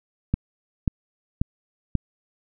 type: click train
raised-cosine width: 5 ms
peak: -8 dBFS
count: 4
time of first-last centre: 0.34-1.953 s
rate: 1.86 Hz
effects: none